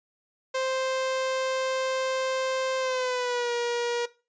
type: tone with pitch glide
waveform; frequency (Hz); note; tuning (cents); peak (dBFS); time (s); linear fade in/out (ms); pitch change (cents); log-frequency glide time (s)
sawtooth; 523.3 to 477.1; C5 to A#4; 0 to +40; -22; 0.54-4.06; 10; -160; 2.79-3.52
effects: noise-tail reverb RT60 0.3 s tail -18 dB re dry + resampled to 16000 Hz